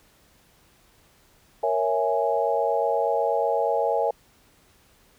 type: chord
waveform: sine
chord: A# half-diminished seventh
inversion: none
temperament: equal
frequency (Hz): 466.2 / 554.4 / 659.3 / 830.6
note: A#4 / C#5 / E5 / G#5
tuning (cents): 0 / 0 / 0 / 0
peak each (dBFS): -26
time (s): 1.63-4.11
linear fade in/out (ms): 5
effects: pink hiss -59 dBFS RMS until 5.18 s